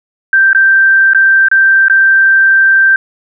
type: tone with dropouts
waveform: sine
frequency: 1568 Hz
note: G6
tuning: in tune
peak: -4 dBFS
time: 0.33-2.96 s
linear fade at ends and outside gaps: 2 ms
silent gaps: 0.531-0.548 / 1.134-1.147 / 1.485-1.514 / 1.883-1.898 s
effects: none